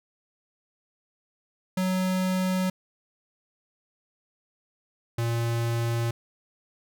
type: tone pair in turn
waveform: square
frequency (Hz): 185.7 / 116.74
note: F#3 / A#2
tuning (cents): +7 / +3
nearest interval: minor sixth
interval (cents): 804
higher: first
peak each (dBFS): -24 / -25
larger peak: first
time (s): 1.77-2.7 / 5.18-6.11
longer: neither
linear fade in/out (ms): 5
effects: none